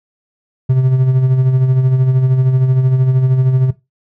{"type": "tone with tremolo", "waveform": "triangle", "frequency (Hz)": 130, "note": "C3", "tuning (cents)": -11, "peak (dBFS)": -5, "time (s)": [0.69, 3.71], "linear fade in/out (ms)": 10, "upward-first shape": "sine", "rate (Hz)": 13, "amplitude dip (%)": 50, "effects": ["noise-tail reverb RT60 0.2 s tail -17 dB re dry"]}